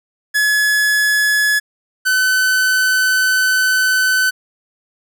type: tone pair in turn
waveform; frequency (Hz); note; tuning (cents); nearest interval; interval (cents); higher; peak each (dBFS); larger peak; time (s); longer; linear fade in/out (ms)
45% pulse; 1700 / 1514.5; G#6 / F#6; +40 / +40; major second; 200; first; -12; neither; 0.34-1.6 / 2.05-4.31; second; 20
effects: none